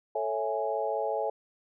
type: chord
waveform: sine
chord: A major seventh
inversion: none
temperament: equal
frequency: 440 / 554.4 / 659.3 / 830.6 Hz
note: A4 / C#5 / E5 / G#5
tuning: 0 / 0 / 0 / 0 cents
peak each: -33 dBFS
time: 0.15-1.3 s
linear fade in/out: 5 ms
effects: none